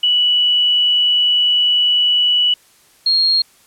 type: tone pair in turn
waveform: sine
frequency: 2950 / 4255 Hz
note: F#7 / C8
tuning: -6 / +28 cents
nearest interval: tritone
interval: 634 cents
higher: second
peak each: -11 dBFS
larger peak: neither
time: 0.03-2.54 / 3.06-3.42 s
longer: first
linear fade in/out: 5 ms
effects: white hiss -51 dBFS RMS until 3.66 s + low-pass 12000 Hz 12 dB/octave